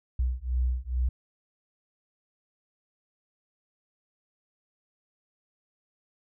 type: beating tone pair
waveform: sine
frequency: 61.3 / 63.6 Hz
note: B1 / C2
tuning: -12 / -48 cents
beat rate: 2.3 Hz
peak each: -28 dBFS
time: 0.19-1.09 s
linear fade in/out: 5 ms
effects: none